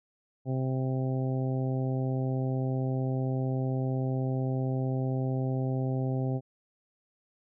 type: harmonic tone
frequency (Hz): 130.81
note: C3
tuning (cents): 0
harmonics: 1 / 2 / 3 / 4 / 5 / 6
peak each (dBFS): -28 / -34 / -38 / -40 / -42 / -44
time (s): 0.45-6.41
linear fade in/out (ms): 50
effects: none